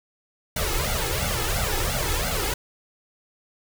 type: noise with flanger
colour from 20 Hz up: pink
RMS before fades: -25 dBFS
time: 0.56-2.54 s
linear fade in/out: 5 ms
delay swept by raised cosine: 1.4 to 2.39 ms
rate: 2.9 Hz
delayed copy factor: +1
effects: none